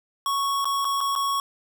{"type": "tone with dropouts", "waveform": "square", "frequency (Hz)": 1108.7, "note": "C#6", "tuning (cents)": 0, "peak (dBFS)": -23, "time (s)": [0.26, 1.4], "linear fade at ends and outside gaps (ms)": 1, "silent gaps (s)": [[0.645, 0.654], [0.846, 0.851], [1.006, 1.011], [1.153, 1.16]], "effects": []}